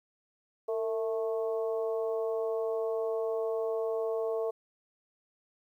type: harmonic tone with a mistuned harmonic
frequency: 219.5 Hz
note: A3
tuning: 4 cents flat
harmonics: 2 / 3 / 4 / 5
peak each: -30 / -35 / -47 / -45 dBFS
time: 0.68-4.51 s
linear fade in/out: 10 ms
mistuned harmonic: 2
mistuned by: +49 cents
effects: 11-bit